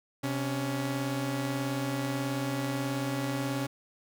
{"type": "tone pair together", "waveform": "sawtooth", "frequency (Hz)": [130.59, 279.6], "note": ["C3", "C#4"], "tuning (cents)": [-3, 15], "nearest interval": "octave + minor second", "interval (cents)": 1318, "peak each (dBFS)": [-29, -28], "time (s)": [0.23, 3.67], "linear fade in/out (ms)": 10, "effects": []}